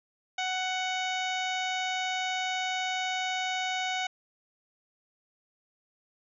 harmonic tone, 744 Hz, F#5, 9 cents sharp, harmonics 1 / 2 / 3 / 4 / 5 / 6 / 7 / 8 / 9, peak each -32 / -37 / -35 / -37 / -39 / -50 / -50 / -47 / -46 dBFS, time 0.38-4.07 s, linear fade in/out 5 ms, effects none

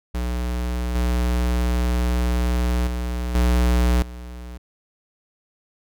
square tone with level steps, 60.7 Hz, B1, 29 cents flat, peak -23 / -19 / -24 / -16 / -34 dBFS, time 0.14-4.58 s, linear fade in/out 10 ms, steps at 0.95 / 2.87 / 3.35 / 4.02 s, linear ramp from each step 2 ms, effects none

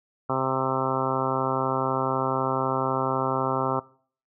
harmonic tone, 132 Hz, C3, 16 cents sharp, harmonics 1 / 2 / 3 / 4 / 5 / 6 / 7 / 8 / 9 / 10, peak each -32 / -32 / -32 / -32 / -32 / -32 / -32 / -32 / -32 / -32 dBFS, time 0.29-3.8 s, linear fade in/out 10 ms, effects noise-tail reverb RT60 0.5 s tail -22 dB re dry

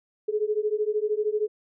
sine beating tone pair, 417.9 / 430.9 Hz, G#4 / A4, +11 / -36 cents, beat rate 13 Hz, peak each -26 dBFS, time 0.28-1.48 s, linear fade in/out 10 ms, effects none

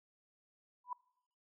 sine tone with exponential growth, 987.8 Hz, B5, in tune, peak -34 dBFS, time 0.84-0.93 s, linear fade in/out 5 ms, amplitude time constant 19 ms, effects noise-tail reverb RT60 0.8 s tail -24 dB re dry

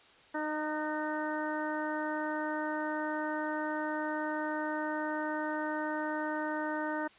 harmonic tone with a mistuned harmonic, 306.5 Hz, D#4, 26 cents flat, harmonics 1 / 2 / 3 / 4 / 5 / 6, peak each -36 / -38 / -38 / -44 / -40 / -43 dBFS, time 0.34-7.08 s, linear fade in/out 10 ms, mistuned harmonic 5, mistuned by -20 cents, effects white hiss -59 dBFS RMS until 7.18 s + resampled to 8000 Hz

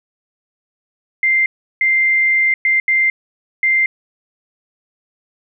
sine tone bursts at uneven times, 2092 Hz, C7, 1 cent flat, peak -11 dBFS, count 5, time 1.23-1.46 / 1.81-2.54 / 2.65-2.8 / 2.88-3.1 / 3.63-3.86 s, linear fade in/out 2 ms, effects none

